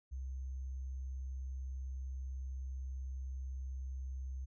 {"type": "tone with sample-and-hold", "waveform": "sine", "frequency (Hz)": 65.41, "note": "C2", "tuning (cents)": 0, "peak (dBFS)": -39, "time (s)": [0.11, 4.46], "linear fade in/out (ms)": 20, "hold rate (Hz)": 6300, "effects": ["resampled to 16000 Hz"]}